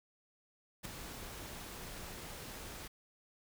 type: noise with ADSR envelope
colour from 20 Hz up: pink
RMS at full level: -40 dBFS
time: 0.83-2.88 s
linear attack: 24 ms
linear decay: 4 ms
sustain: -7 dB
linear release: 10 ms
effects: none